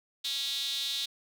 sawtooth tone with high-pass filter, 276.1 Hz, C#4, 7 cents flat, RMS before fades -33 dBFS, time 0.24-1.06 s, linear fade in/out 10 ms, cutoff 3700 Hz, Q 7.1, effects none

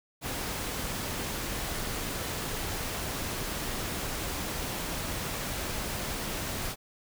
pink noise, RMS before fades -34 dBFS, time 0.21-6.76 s, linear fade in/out 50 ms, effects none

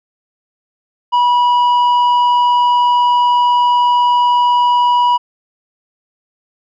triangle tone with tanh clipping, 974 Hz, B5, 24 cents flat, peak -10 dBFS, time 1.12-5.18 s, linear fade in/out 20 ms, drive 10 dB, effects none

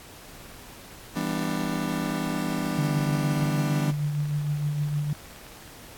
40% pulse chord, E minor seventh, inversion none, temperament just, 164.81 / 197.78 / 247.2 / 296.7 Hz, E3 / G3 / B3 / D4, 0 / +16 / +2 / +18 cents, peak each -31 dBFS, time 1.15-3.92 s, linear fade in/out 20 ms
click train, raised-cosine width 0.3 ms, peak -31 dBFS, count 57, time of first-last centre 2.73-5.677 s, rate 19 Hz
sine tone with tremolo, 147.4 Hz, D3, 7 cents sharp, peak -22 dBFS, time 2.78-5.13 s, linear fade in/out 2 ms, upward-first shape triangle, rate 6.5 Hz, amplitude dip 45%
effects pink hiss -46 dBFS RMS until 5.97 s + AAC 64 kbps

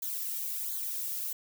violet noise with flanger, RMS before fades -35 dBFS, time 0.02-1.33 s, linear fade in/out 5 ms, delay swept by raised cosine 0.37 to 1.97 ms, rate 1.4 Hz, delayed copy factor -0.6, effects none

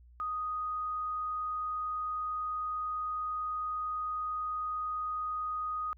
sine tone, 1244.5 Hz, D#6, in tune, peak -32 dBFS, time 0.2-5.93 s, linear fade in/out 0 ms, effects added 60 Hz sine -54 dBFS peak until 5.97 s

